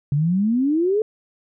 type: exponential sweep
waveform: sine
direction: up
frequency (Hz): 137.7 to 444.5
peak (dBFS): -16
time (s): 0.12-1.02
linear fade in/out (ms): 2
effects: none